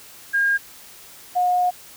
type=tone pair in turn; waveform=sine; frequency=1618 / 720.7 Hz; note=G#6 / F#5; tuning=-46 / -46 cents; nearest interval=octave + major second; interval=1400 cents; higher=first; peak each=-16 dBFS; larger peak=neither; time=0.33-0.58 / 1.35-1.71 s; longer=second; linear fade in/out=20 ms; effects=white hiss -44 dBFS RMS until 1.96 s